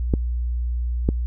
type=clicks; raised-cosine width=3 ms; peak=-6 dBFS; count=2; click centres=0.138 / 1.089 s; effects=added 60 Hz sine -21 dBFS peak until 1.26 s